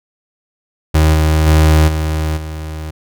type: tone with level steps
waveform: 35% pulse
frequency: 78.1 Hz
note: D#2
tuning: 7 cents sharp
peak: -6 / -8 / -5 / -13 / -21 dBFS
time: 0.94-2.91 s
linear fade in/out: 10 ms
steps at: 1.13 / 1.46 / 1.87 / 2.36 s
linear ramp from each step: 20 ms
effects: none